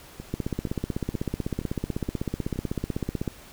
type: two click trains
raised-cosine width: 3 ms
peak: -14 / -23 dBFS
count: 48 / 6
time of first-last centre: 0.34-3.277 / 0.2-2.558 s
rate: 16 / 2.12 Hz
effects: pink hiss -48 dBFS RMS until 3.52 s